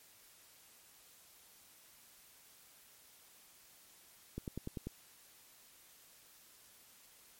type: click train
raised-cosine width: 3 ms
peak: -27 dBFS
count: 6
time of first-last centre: 4.38-4.87 s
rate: 10.2 Hz
effects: white hiss -62 dBFS RMS until 7.39 s + MP3 64 kbps